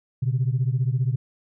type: beating tone pair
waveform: sine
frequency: 122.7 / 137.7 Hz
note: B2 / C#3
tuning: -11 / -11 cents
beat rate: 15 Hz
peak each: -21 / -23 dBFS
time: 0.22-1.16 s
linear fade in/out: 10 ms
effects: tanh soft clip ceiling -14 dBFS